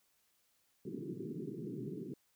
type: band-pass noise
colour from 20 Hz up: white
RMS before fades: -43 dBFS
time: 0.85-2.14 s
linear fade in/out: 5 ms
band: 120 to 420 Hz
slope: 96 dB/octave
effects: white hiss -75 dBFS RMS until 2.35 s